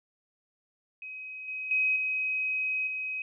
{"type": "tone with level steps", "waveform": "sine", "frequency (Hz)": 2531, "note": "D#7", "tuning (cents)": 29, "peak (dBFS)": [-38, -33, -23, -27, -31], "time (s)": [1.02, 3.22], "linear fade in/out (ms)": 2, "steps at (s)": [1.48, 1.71, 1.96, 2.87], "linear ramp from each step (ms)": 2, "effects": []}